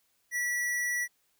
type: tone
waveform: square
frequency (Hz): 1947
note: B6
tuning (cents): -25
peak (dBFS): -29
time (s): 0.31-1.08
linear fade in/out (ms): 50
effects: white hiss -72 dBFS RMS until 1.39 s